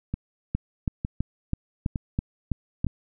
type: two click trains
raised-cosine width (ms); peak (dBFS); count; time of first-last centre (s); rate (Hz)
5; -12 / -15; 8 / 4; 0.55-2.845 / 0.14-2.867; 3.05 / 1.1
effects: none